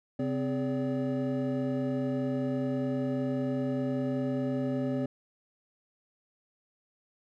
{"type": "tone cluster", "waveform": "triangle", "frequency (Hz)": [134.8, 257.9, 414.8, 573], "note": ["C#3", "C4", "G#4", "D5"], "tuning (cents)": [-48, -25, -2, -43], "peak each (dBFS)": [-33, -28, -37, -34], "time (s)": [0.19, 5.06], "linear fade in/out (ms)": 5, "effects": []}